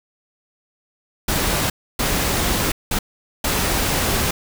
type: noise bursts at uneven times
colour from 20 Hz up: pink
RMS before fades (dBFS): -20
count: 4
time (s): 1.28-1.7 / 1.99-2.72 / 2.91-2.99 / 3.44-4.31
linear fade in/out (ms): 5
effects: none